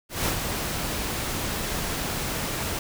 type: noise with ADSR envelope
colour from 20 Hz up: pink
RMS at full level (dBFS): -24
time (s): 0.09-2.79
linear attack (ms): 170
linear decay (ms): 93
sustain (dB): -5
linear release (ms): 3
effects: none